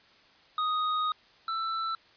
square tone pair in turn, 1247 / 1329.2 Hz, D#6 / E6, +3 / +14 cents, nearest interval minor second, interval 111 cents, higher second, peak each -27 / -30 dBFS, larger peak first, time 0.58-1.12 / 1.48-1.95 s, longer first, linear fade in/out 2 ms, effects white hiss -59 dBFS RMS until 2.16 s + resampled to 11025 Hz

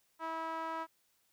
sawtooth tone with band-pass filter, 324.7 Hz, E4, 26 cents flat, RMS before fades -39 dBFS, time 0.19-0.87 s, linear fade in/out 50 ms, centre 1100 Hz, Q 2.9, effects white hiss -74 dBFS RMS until 1.32 s

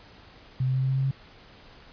sine tone with pitch steps, 129.2 / 130.17 / 131.15 / 132.14 / 133.14 / 134.14 / 135.15 Hz, C3 / C3 / C3 / C3 / C3 / C3 / C#3, -21 / -9 / +4 / +17 / +31 / +43 / -44 cents, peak -22 dBFS, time 0.6-1.111 s, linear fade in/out 5 ms, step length 73 ms, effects pink hiss -51 dBFS RMS until 1.92 s + resampled to 11025 Hz

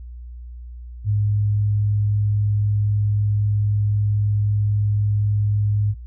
sine tone, 103.83 Hz, G#2, in tune, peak -16 dBFS, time 1.04-5.95 s, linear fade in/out 50 ms, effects added 60 Hz sine -33 dBFS peak until 6.06 s

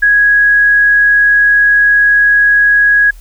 sine tone, 1661.2 Hz, G#6, in tune, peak -5 dBFS, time 0.02-3.11 s, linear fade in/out 10 ms, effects added 40 Hz sine -31 dBFS peak until 3.2 s + white hiss -47 dBFS RMS until 3.2 s

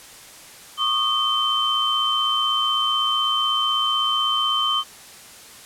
sine tone cluster, 1108 / 1224 / 3092 Hz, C#6 / D#6 / G7, -1 / -29 / -24 cents, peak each -26 / -25 / -20 dBFS, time 0.77-4.84 s, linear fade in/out 50 ms, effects white hiss -43 dBFS RMS until 5.65 s + low-pass 11000 Hz 12 dB/octave

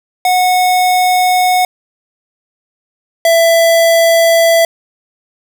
square tone pair in turn, 732 / 665.5 Hz, F#5 / E5, -19 / +16 cents, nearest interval major second, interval 165 cents, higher first, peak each -9 / -7 dBFS, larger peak second, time 0.25-1.65 / 3.25-4.65 s, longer neither, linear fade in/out 2 ms, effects none

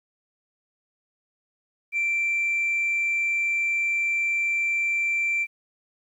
sine tone, 2349 Hz, D7, in tune, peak -20 dBFS, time 1.92-5.47 s, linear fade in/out 50 ms, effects tanh soft clip ceiling -19 dBFS + 10-bit

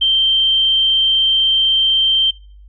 sine tone, 3136 Hz, G7, in tune, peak -11 dBFS, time 0.01-2.31 s, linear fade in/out 10 ms, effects noise-tail reverb RT60 0.5 s tail -25 dB re dry + added 50 Hz sine -38 dBFS peak until 2.68 s

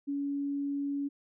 sine tone, 282.3 Hz, C#4, 32 cents sharp, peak -30 dBFS, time 0.07-1.09 s, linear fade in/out 20 ms, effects none

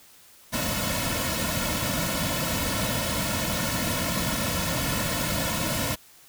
pink noise with comb filter, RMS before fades -27 dBFS, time 0.52-5.96 s, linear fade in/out 20 ms, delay 2.5 ms, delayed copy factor -1, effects white hiss -53 dBFS RMS until 6.28 s

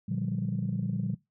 sine chord, G minor seventh, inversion first, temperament just, 117.6 / 147 / 176.4 / 196 Hz, Bb2 / D3 / F3 / G3, +16 / +2 / +18 / 0 cents, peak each -33 / -34 / -32 / -33 dBFS, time 0.08-1.15 s, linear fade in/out 10 ms, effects noise-tail reverb RT60 0.2 s tail -21 dB re dry + tanh soft clip ceiling -20 dBFS

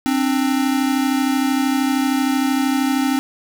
square tone pair together, 264.1 / 297.1 Hz, C4 / D4, +16 / +20 cents, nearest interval major second, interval 204 cents, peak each -18 / -22 dBFS, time 0.06-3.19 s, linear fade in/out 0 ms, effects none

